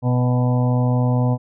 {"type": "harmonic tone with a mistuned harmonic", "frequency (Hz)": 124.2, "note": "B2", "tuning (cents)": 10, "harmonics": [1, 2, 4, 5, 6, 7, 8], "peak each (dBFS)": [-16, -22, -28, -30, -32, -33, -34], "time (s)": [0.02, 1.38], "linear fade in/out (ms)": 50, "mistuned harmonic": 6, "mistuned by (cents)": 16, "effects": []}